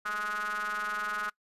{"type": "ring-modulated tone", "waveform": "square", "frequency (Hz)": 103.83, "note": "G#2", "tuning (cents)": 0, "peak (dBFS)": -29, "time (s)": [0.05, 1.3], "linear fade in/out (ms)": 10, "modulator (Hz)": 1360, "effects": ["noise-tail reverb RT60 0.1 s tail -23 dB re dry", "resampled to 32000 Hz"]}